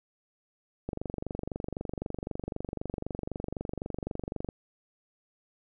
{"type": "click train", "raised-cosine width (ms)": 2, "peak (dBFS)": -20, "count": 87, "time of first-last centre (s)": [0.89, 4.488], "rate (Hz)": 23.9, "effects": []}